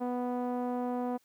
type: tone with low-pass filter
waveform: sawtooth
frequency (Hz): 246.9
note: B3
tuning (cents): 0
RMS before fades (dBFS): -33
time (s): 0-1.18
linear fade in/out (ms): 20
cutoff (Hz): 810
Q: 1.8
effects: white hiss -70 dBFS RMS until 1.24 s

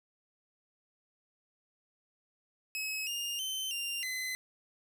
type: tone with pitch steps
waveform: sawtooth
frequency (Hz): 2565 / 2821 / 3078 / 2789 / 2033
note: E7 / F7 / G7 / F7 / B6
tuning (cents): -48 / +17 / -32 / -3 / +50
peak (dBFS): -31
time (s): 2.75-4.35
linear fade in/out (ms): 0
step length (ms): 320
effects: none

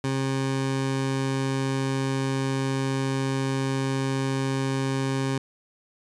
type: tone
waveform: 20% pulse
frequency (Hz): 134.4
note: C3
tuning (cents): +47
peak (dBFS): -19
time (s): 0.04-5.38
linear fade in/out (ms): 2
effects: resampled to 22050 Hz

